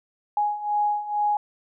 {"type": "beating tone pair", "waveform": "sine", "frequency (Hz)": [830.6, 832.8], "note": ["G#5", "G#5"], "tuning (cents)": [0, 5], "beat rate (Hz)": 2.2, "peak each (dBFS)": [-27, -23], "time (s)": [0.37, 1.37], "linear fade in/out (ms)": 2, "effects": []}